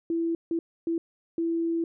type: tone bursts at uneven times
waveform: sine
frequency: 332.8 Hz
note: E4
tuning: 17 cents sharp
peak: -24 dBFS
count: 4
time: 0.1-0.35 / 0.51-0.59 / 0.87-0.98 / 1.38-1.84 s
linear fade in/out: 2 ms
effects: none